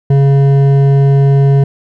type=tone with hard clipping; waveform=sine; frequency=138.59 Hz; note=C#3; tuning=in tune; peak=-7 dBFS; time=0.1-1.64 s; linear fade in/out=5 ms; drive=9 dB; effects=none